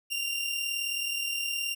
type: tone pair together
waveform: sawtooth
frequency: 2777 / 2816 Hz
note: F7 / F7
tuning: -10 / +14 cents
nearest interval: unison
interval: 24 cents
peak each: -27 / -33 dBFS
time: 0.1-1.75 s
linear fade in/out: 20 ms
effects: none